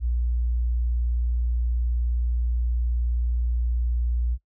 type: tone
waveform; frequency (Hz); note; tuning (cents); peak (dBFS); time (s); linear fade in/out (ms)
sine; 59.5; A#1; +36; -21; 0-4.38; 50
effects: noise-tail reverb RT60 0.1 s tail -20 dB re dry